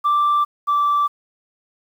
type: tone pair in turn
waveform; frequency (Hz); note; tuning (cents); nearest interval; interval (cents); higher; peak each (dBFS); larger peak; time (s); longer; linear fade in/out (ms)
sine; 1174.7 / 1165.2; D6 / D6; 0 / -14; unison; 14; first; -12 / -13; first; 0.04-0.45 / 0.67-1.08; neither; 20
effects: tanh soft clip ceiling -12 dBFS + 8-bit